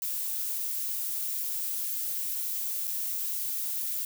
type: noise with dropouts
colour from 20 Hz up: violet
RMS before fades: -32 dBFS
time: 0.02-4.05 s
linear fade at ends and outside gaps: 1 ms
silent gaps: 2.872-2.876 s
effects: none